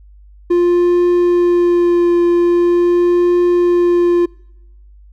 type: tone with vibrato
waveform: triangle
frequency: 349.4 Hz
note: F4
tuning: 1 cent sharp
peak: -7 dBFS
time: 0.5-4.26 s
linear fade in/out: 10 ms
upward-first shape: triangle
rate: 0.43 Hz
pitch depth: 15 cents each way
effects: noise-tail reverb RT60 0.9 s tail -26 dB re dry + added 50 Hz sine -39 dBFS peak until 5.12 s